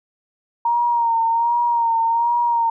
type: tone with vibrato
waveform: sine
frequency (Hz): 932.3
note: A#5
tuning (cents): 0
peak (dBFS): -15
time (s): 0.65-2.7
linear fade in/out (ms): 5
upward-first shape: sine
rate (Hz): 1.3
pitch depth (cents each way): 41
effects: none